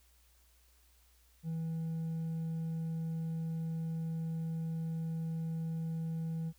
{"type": "tone with hard clipping", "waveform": "sine", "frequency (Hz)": 162.8, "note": "E3", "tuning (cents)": -21, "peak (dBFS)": -35, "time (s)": [1.43, 6.53], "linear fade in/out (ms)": 50, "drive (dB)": 2, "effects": ["added 60 Hz sine -65 dBFS peak until 6.58 s", "white hiss -69 dBFS RMS until 6.58 s"]}